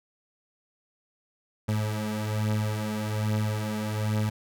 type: beating tone pair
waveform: 30% pulse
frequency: 106.6 / 107.8 Hz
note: G#2 / A2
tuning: +46 / -35 cents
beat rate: 1.2 Hz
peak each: -25 / -29 dBFS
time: 1.68-4.3 s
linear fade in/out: 10 ms
effects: none